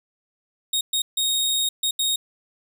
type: tone bursts at uneven times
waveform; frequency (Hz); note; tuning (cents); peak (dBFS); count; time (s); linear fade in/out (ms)
sawtooth; 3733; A#7; +2; -17; 5; 0.73-0.81 / 0.93-1.02 / 1.17-1.69 / 1.83-1.91 / 1.99-2.16; 5
effects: none